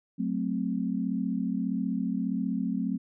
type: chord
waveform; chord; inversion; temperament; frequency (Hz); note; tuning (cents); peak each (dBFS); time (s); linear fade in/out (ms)
sine; F# diminished; none; equal; 185 / 220 / 261.6; F#3 / A3 / C4; 0 / 0 / 0; -31; 0.18-2.98; 20
effects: none